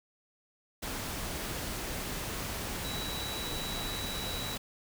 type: tone in noise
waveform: sine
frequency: 3914 Hz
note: B7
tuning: 16 cents flat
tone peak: -39 dBFS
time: 2.84-4.56 s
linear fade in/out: 10 ms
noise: pink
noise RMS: -37 dBFS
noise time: 0.82-4.58 s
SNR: -5 dB
effects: none